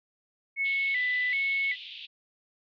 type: tone with vibrato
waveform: sine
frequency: 2093 Hz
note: C7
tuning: in tune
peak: -25 dBFS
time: 0.56-1.76 s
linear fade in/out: 50 ms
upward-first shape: square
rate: 1.3 Hz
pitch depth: 86 cents each way
type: band-pass noise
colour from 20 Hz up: pink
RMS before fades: -43 dBFS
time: 0.64-2.07 s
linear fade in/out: 20 ms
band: 2700 to 3700 Hz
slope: 48 dB/octave
effects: none